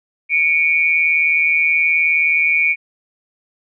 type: tone pair together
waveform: sine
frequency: 2245 / 2404 Hz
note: C#7 / D7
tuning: +21 / +40 cents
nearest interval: minor second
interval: 119 cents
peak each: -15 dBFS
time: 0.29-2.76 s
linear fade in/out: 50 ms
effects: none